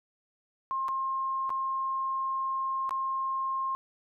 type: tone with dropouts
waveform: sine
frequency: 1065 Hz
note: C6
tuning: 30 cents sharp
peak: -28 dBFS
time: 0.71-3.75 s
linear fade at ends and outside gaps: 0 ms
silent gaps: 0.883-0.888 / 1.494-1.503 / 2.893-2.908 s
effects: none